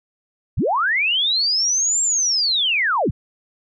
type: linear two-way sweep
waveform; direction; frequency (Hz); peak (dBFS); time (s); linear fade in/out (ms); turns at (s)
sine; up then down; 39.11 to 7500 to 39.11; -16; 0.57-3.11; 10; 2.02
effects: none